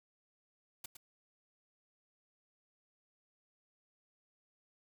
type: noise with echo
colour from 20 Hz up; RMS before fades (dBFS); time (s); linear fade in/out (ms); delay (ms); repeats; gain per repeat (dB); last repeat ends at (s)
white; -45; 0.84-0.86; 5; 110; 1; -8; 0.97
effects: none